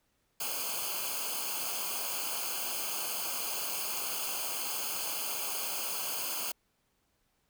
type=noise with comb filter; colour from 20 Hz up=white; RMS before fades=-35 dBFS; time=0.4-6.52 s; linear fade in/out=5 ms; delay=0.53 ms; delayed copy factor=-0.95; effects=pink hiss -75 dBFS RMS until 7.49 s

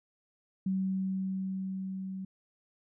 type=tone with level ramp; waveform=sine; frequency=190.1 Hz; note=F#3; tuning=47 cents sharp; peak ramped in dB=-27 to -36 dBFS; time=0.66-2.25 s; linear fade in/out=5 ms; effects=none

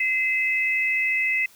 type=tone pair together; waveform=sine; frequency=2055 / 2589 Hz; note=C7 / E7; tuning=-32 / -32 cents; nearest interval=major third; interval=400 cents; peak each=-22 / -24 dBFS; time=0-1.46 s; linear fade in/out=5 ms; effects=white hiss -53 dBFS RMS until 1.55 s

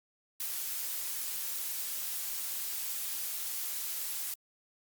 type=noise; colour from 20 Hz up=blue; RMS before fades=-36 dBFS; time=0.4-4.34 s; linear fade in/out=2 ms; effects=Opus 48 kbps

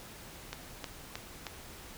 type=click train; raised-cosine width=0.2 ms; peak=-20 dBFS; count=4; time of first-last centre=0.53-1.468 s; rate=3.2 Hz; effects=pink hiss -49 dBFS RMS until 1.97 s

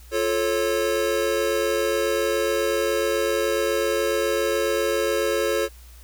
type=chord; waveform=square; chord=F augmented; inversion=none; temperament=just; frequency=349.2 / 436.5 / 545.7 Hz; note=F4 / A4 / C#5; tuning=0 / -14 / -27 cents; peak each=-28 / -25 / -25 dBFS; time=0.11-5.69 s; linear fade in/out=50 ms; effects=added 60 Hz sine -43 dBFS peak until 6.03 s + white hiss -52 dBFS RMS until 6.03 s

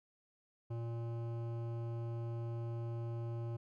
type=tone with hard clipping; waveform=triangle; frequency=116.54 Hz; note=A#2; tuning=in tune; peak=-40 dBFS; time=0.7-3.57 s; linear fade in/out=10 ms; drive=18 dB; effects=none

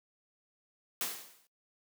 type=noise with exponential decay; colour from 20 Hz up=white; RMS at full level=-32 dBFS; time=1.01-1.47 s; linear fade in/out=1 ms; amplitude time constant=100 ms; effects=noise-tail reverb RT60 0.1 s tail -19 dB re dry + high-pass 200 Hz 12 dB/octave

